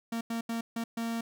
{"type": "tone bursts at uneven times", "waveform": "45% pulse", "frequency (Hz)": 230, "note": "A#3", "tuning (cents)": -23, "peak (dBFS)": -31, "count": 5, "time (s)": [[0.12, 0.21], [0.3, 0.41], [0.49, 0.61], [0.76, 0.84], [0.97, 1.21]], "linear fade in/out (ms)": 5, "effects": []}